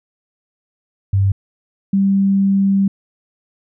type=tone pair in turn; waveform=sine; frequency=98 / 196 Hz; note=G2 / G3; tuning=0 / 0 cents; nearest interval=octave; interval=1200 cents; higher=second; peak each=-11 dBFS; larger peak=neither; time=1.13-1.32 / 1.93-2.88 s; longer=second; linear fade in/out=5 ms; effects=none